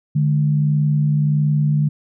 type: tone pair together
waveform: sine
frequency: 148.49 / 210 Hz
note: D3 / G#3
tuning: +19 / +19 cents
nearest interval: tritone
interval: 600 cents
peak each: -14 / -24 dBFS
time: 0.15-1.89 s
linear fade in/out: 10 ms
effects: none